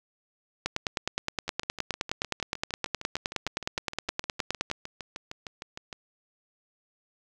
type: two click trains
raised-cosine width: 0.2 ms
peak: -10 / -20 dBFS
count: 40 / 30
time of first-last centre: 0.66-4.714 / 1.48-5.928 s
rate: 9.62 / 6.52 Hz
effects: none